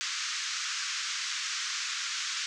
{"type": "band-pass noise", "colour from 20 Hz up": "white", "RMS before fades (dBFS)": -34, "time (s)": [0.01, 2.46], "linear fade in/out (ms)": 0, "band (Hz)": [1200, 6800], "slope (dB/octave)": 48, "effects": []}